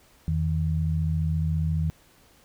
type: tone pair together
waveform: sine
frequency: 83.9 / 158.38 Hz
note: E2 / D#3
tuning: +31 / +31 cents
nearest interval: major seventh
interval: 1100 cents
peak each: -25 dBFS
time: 0.28-1.9 s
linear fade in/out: 0 ms
effects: pink hiss -58 dBFS RMS until 2.44 s